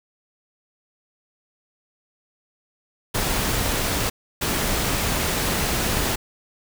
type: noise bursts at uneven times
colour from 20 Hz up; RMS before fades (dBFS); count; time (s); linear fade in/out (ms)
pink; -23; 2; 3.14-4.1 / 4.41-6.16; 10
effects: none